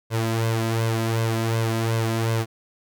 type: tone with flanger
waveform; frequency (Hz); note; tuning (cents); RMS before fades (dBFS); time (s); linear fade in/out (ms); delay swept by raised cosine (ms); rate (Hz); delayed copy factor
sawtooth; 113.2; A2; +50; -23; 0.1-2.46; 50; 1.9 to 3.1; 2.7; +0.65
effects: none